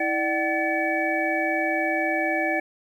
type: tone cluster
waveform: sine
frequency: 325 / 595 / 757 / 1740 / 2271 Hz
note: E4 / D5 / F#5 / A6 / C#7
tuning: -24 / +22 / +39 / -20 / +41 cents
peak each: -28 dBFS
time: 0-2.6 s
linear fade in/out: 5 ms
effects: 9-bit